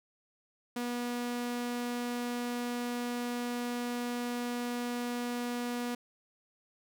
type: tone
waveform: sawtooth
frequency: 242.2 Hz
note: B3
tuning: 34 cents flat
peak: -29 dBFS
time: 0.76-5.95 s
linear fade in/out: 5 ms
effects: none